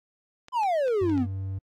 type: clicks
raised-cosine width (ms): 0.2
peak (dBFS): -28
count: 5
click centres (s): 0.484 / 0.634 / 0.881 / 1.097 / 1.178
type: exponential sweep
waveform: triangle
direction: down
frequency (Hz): 1041 to 227.2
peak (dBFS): -20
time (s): 0.52-1.27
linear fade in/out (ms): 50
type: tone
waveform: triangle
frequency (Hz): 96.2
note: G2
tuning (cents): -32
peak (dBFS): -27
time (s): 1.01-1.59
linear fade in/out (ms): 10
effects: AAC 64 kbps